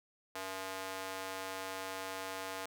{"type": "tone with high-pass filter", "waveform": "square", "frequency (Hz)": 95, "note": "F#2", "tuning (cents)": 46, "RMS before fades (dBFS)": -42, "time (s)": [0.35, 2.66], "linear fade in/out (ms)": 5, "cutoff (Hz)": 660, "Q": 0.91, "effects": []}